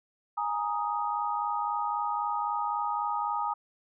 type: chord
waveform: sine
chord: Ab suspended second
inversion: none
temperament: just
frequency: 830.6 / 934.4 / 1245.9 Hz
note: Ab5 / Bb5 / Eb6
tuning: 0 / +4 / +2 cents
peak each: -32 dBFS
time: 0.37-3.54 s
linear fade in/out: 10 ms
effects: none